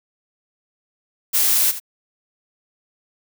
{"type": "noise with echo", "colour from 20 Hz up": "blue", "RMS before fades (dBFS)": -17, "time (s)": [1.33, 1.72], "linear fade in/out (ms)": 20, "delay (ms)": 81, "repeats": 1, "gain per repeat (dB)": -13, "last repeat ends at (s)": 1.801, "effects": []}